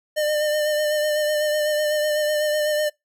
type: tone with vibrato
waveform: square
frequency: 603 Hz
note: D5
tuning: 46 cents sharp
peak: -20 dBFS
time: 0.16-2.9 s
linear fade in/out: 20 ms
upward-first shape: sine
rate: 8 Hz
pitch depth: 24 cents each way
effects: noise-tail reverb RT60 0.2 s tail -26 dB re dry

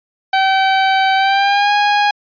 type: tone with pitch glide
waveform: sawtooth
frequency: 769 to 824.2 Hz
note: G5 to G#5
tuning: -33 to -13 cents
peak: -7 dBFS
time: 0.33-2.11 s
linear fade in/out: 5 ms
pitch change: +120 cents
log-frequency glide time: 1.16-1.72 s
effects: resampled to 11025 Hz

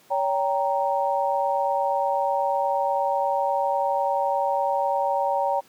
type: chord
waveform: sine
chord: G diminished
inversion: second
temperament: equal with one note detuned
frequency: 564.1 / 784 / 932.3 Hz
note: Db5 / G5 / Bb5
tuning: +30 / 0 / 0 cents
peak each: -25 dBFS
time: 0.1-5.61 s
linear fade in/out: 20 ms
effects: pink hiss -55 dBFS RMS until 5.68 s + high-pass 200 Hz 12 dB/octave

